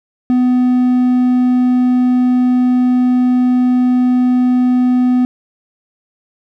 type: tone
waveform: triangle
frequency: 250 Hz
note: B3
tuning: 21 cents sharp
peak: -7 dBFS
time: 0.3-5.25 s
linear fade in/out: 0 ms
effects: none